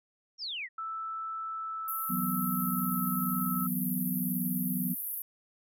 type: exponential sweep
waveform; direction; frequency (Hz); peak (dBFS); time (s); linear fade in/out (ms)
sine; down; 5720 to 1814; -34; 0.38-0.69; 50
type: tone with pitch glide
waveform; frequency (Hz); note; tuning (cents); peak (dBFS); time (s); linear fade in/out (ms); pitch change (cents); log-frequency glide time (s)
sine; 1318.5 to 1301.1; E6 to E6; 0 to -23; -34; 0.78-3.67; 5; -23; 1.4-3.06
type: band-pass noise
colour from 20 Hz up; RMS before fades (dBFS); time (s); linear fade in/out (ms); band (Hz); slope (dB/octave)
pink; -37; 1.88-5.22; 2; 11000 to 15000; 96
type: chord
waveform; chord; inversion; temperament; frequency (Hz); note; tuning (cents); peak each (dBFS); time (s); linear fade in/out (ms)
sine; E suspended second; none; equal; 164.81 / 185 / 246.9; E3 / F#3 / B3; 0 / 0 / 0; -38 / -32 / -34; 2.09-4.95; 20
effects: none